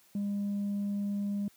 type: tone with tanh clipping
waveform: triangle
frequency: 202.4 Hz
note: G#3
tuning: 44 cents flat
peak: -30 dBFS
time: 0.15-1.48 s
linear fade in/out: 2 ms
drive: 6 dB
effects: white hiss -63 dBFS RMS until 1.56 s + high-pass 80 Hz 12 dB/octave